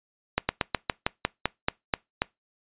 slowing click train, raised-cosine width 0.3 ms, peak -6 dBFS, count 11, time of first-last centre 0.38-2.219 s, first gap 110 ms, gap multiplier 1.11, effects noise-tail reverb RT60 0.2 s tail -24 dB re dry + resampled to 8000 Hz

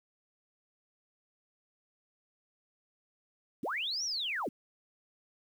sine linear two-way sweep, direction up then down, 154.2 to 5920 to 154.2 Hz, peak -32 dBFS, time 3.63-4.49 s, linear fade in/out 5 ms, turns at 4.04 s, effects 10-bit

